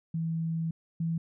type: tone pair in turn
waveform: sine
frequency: 163.5 / 164.92 Hz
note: E3 / E3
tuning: -14 / +1 cents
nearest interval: unison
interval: 15 cents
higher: second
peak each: -28 / -27 dBFS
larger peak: second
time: 0.14-0.71 / 1-1.18 s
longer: first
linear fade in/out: 5 ms
effects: none